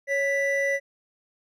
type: tone pair together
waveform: triangle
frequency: 554.4 / 1975.7 Hz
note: C#5 / B6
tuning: 0 / 0 cents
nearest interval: octave + minor seventh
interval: 2200 cents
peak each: -23 dBFS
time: 0.07-0.8 s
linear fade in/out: 50 ms
effects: none